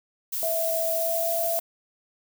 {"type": "noise", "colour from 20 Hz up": "violet", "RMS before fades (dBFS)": -29, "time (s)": [0.32, 1.6], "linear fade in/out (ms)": 10}
{"type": "tone with pitch glide", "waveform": "sine", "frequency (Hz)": [655, 669.5], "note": ["E5", "E5"], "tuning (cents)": [-11, 27], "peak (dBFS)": -25, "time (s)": [0.43, 1.59], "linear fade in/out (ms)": 0, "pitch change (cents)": 38, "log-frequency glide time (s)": [0.93, 1.29]}
{"effects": []}